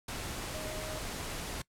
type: tone in noise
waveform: sine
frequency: 622.3 Hz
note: D#5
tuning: in tune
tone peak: -42 dBFS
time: 0.54-0.99 s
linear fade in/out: 5 ms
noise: pink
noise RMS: -39 dBFS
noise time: 0.08-1.62 s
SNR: -6 dB
effects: noise-tail reverb RT60 0.1 s tail -21 dB re dry + low-pass 12000 Hz 12 dB/octave